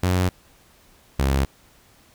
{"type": "tone pair in turn", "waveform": "sawtooth", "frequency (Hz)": [91.2, 67.85], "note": ["F#2", "C#2"], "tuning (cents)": [-24, -36], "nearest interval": "perfect fourth", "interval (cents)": 512, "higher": "first", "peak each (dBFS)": -14, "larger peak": "neither", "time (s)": [[0.03, 0.29], [1.19, 1.45]], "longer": "neither", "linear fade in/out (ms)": 5, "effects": ["pink hiss -55 dBFS RMS until 2.14 s"]}